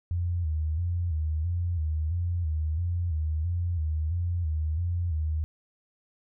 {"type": "tone with vibrato", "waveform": "sine", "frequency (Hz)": 82.41, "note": "E2", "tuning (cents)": 0, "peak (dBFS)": -25, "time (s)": [0.11, 5.44], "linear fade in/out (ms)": 0, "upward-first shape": "square", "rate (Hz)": 1.5, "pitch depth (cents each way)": 97, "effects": []}